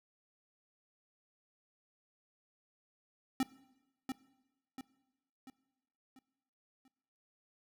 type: tone with echo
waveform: square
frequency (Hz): 263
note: C4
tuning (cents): +9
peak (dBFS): -29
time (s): 3.4-3.43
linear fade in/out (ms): 2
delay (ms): 690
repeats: 5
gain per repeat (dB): -7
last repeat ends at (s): 6.88
effects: noise-tail reverb RT60 1.0 s tail -19 dB re dry